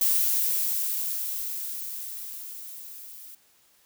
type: noise with level ramp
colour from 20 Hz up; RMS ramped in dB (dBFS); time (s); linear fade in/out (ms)
violet; -22 to -45; 0.01-3.35; 5
effects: white hiss -62 dBFS RMS until 3.85 s